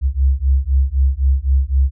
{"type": "beating tone pair", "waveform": "sine", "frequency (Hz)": [65.41, 69.31], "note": ["C2", "C#2"], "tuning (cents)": [0, 0], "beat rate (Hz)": 3.9, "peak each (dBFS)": -15, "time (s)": [0.01, 1.91], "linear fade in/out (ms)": 50, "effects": []}